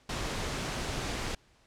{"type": "noise", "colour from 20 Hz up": "pink", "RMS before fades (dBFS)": -34, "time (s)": [0.09, 1.35], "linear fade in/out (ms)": 5, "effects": ["pink hiss -64 dBFS RMS until 1.66 s", "low-pass 7000 Hz 12 dB/octave"]}